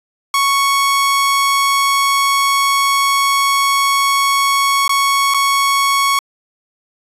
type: tone with dropouts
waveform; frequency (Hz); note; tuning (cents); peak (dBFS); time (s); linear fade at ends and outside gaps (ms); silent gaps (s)
sawtooth; 1108.7; C#6; 0; -8; 0.34-6.19; 2; 4.879-4.893 / 5.339-5.344
effects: resampled to 32000 Hz